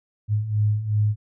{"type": "beating tone pair", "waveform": "sine", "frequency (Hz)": [103.83, 106.53], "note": ["G#2", "G#2"], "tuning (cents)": [0, 45], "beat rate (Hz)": 2.7, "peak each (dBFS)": [-25, -20], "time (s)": [0.28, 1.16], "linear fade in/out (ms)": 50, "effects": []}